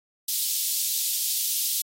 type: high-pass noise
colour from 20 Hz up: white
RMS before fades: -26 dBFS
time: 0.28-1.82 s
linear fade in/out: 5 ms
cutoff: 3500 Hz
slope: 24 dB/octave
effects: AAC 48 kbps